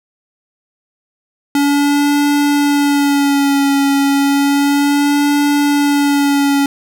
square tone with vibrato, 283.7 Hz, C#4, 40 cents sharp, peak -11 dBFS, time 1.55-6.66 s, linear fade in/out 2 ms, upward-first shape sine, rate 0.32 Hz, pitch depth 32 cents each way, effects none

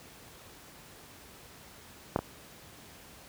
clicks, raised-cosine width 1 ms, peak -11 / -17 dBFS, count 2, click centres 2.161 / 2.19 s, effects pink hiss -52 dBFS RMS until 3.28 s + high-pass 60 Hz 12 dB/octave

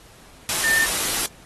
sine tone in noise, 1797 Hz, A6, 36 cents sharp, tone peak -18 dBFS, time 0.64-0.86 s, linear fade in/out 0 ms, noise white, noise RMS -23 dBFS, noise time 0.49-1.26 s, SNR +2 dB, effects pink hiss -49 dBFS RMS until 1.45 s + AAC 32 kbps

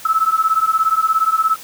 sine beating tone pair, 1298 / 1315 Hz, E6 / E6, -27 / -5 cents, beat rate 17 Hz, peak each -16 dBFS, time 0.05-1.56 s, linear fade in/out 5 ms, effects white hiss -37 dBFS RMS until 1.63 s

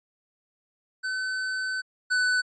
square tone pair in turn, 1520 / 1497.3 Hz, F#6 / F#6, +46 / +20 cents, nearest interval unison, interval 26 cents, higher first, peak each -28 / -22 dBFS, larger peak second, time 1.03-1.82 / 2.1-2.42 s, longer first, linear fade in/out 20 ms, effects resampled to 16000 Hz

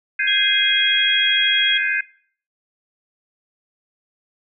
sine chord, Ab major seventh, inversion third, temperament equal, 1568 / 1661.2 / 2093 / 2489 Hz, G6 / Ab6 / C7 / Eb7, 0 / 0 / 0 / 0 cents, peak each -23 dBFS, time 0.19-2.01 s, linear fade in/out 5 ms
sine tone, 3297 Hz, G#7, 13 cents flat, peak -17 dBFS, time 0.27-1.78 s, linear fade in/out 10 ms
effects noise-tail reverb RT60 0.5 s tail -20 dB re dry

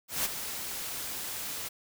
white noise with ADSR envelope, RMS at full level -28 dBFS, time 0.08-1.69 s, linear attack 170 ms, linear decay 18 ms, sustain -9 dB, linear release 15 ms, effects none

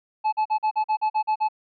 triangle tone bursts, 862 Hz, A5, 36 cents flat, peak -17 dBFS, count 10, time 0.24-1.487 s, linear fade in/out 20 ms, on 86 ms, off 43 ms, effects resampled to 11025 Hz

